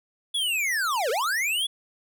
square linear two-way sweep, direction down then up, 3450 to 417.1 to 3450 Hz, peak -24 dBFS, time 0.34-1.67 s, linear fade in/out 10 ms, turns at 1.1 s, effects none

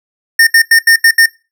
square tone bursts at uneven times, 1822 Hz, A#6, 40 cents flat, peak -4 dBFS, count 6, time 0.39-0.47 / 0.54-0.62 / 0.71-0.79 / 0.87-0.96 / 1.04-1.11 / 1.18-1.26 s, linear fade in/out 5 ms, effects noise-tail reverb RT60 0.3 s tail -22 dB re dry

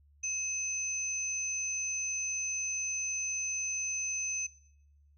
sine tone pair together, 2571 / 6115 Hz, E7 / G8, -44 / -44 cents, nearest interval octave + minor third, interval 1500 cents, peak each -38 / -32 dBFS, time 0.23-4.47 s, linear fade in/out 10 ms, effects noise-tail reverb RT60 0.9 s tail -24 dB re dry + added 72 Hz sine -60 dBFS peak until 5.17 s

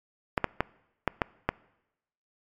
clicks, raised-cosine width 0.5 ms, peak -8 dBFS, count 6, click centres 0.378 / 0.443 / 0.606 / 1.077 / 1.218 / 1.49 s, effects noise-tail reverb RT60 0.9 s tail -23 dB re dry + MP3 96 kbps

